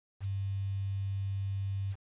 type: tone with quantisation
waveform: sine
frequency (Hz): 98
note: G2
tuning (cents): 0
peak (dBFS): -31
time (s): 0.2-1.96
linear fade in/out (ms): 50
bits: 9
effects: resampled to 8000 Hz